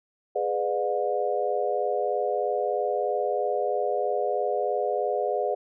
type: chord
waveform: sine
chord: G# diminished seventh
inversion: none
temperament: just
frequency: 415.3 / 498.4 / 598 / 717.6 Hz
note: G#4 / B4 / D5 / F5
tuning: 0 / +16 / +31 / +47 cents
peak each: -29 dBFS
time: 0.35-5.55 s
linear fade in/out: 10 ms
effects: none